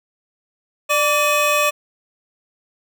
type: tone cluster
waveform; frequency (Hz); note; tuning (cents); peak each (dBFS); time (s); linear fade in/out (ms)
square; 594 / 1154 / 2521; D5 / D6 / D#7; +20 / -31 / +22; -20; 0.89-1.71; 20
effects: none